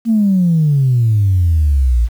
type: exponential sweep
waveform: sine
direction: down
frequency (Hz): 233.1 to 55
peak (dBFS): -8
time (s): 0.05-2.09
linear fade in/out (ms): 50
effects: tanh soft clip ceiling -5 dBFS + 7-bit